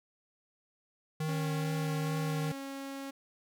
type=tone with vibrato; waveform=square; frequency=155.56 Hz; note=D#3; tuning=in tune; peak=-32 dBFS; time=1.2-2.52 s; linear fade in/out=5 ms; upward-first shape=triangle; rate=2.3 Hz; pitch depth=20 cents each way
type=tone; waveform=sawtooth; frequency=273.7 Hz; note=C#4; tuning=22 cents flat; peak=-35 dBFS; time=1.28-3.11 s; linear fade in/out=10 ms
effects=none